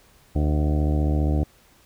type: harmonic tone with a mistuned harmonic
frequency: 75 Hz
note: D2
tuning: 37 cents sharp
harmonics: 1 / 2 / 3 / 4 / 5 / 6 / 7 / 8 / 9 / 10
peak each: -20 / -26 / -32 / -28 / -36 / -38 / -37 / -39 / -41 / -39 dBFS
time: 0.35-1.44 s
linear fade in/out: 10 ms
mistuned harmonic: 8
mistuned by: +50 cents
effects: pink hiss -56 dBFS RMS until 1.85 s